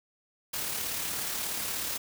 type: noise with amplitude modulation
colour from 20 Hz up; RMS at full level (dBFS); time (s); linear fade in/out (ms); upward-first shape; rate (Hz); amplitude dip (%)
white; -32; 0.53-1.98; 10; sine; 36.6; 30
effects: none